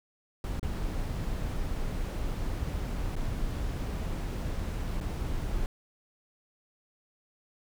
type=noise with dropouts; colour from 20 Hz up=brown; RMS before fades=-32 dBFS; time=0.44-5.66 s; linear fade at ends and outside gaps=1 ms; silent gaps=0.596-0.629 / 3.155-3.164 / 5.003-5.01 s; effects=none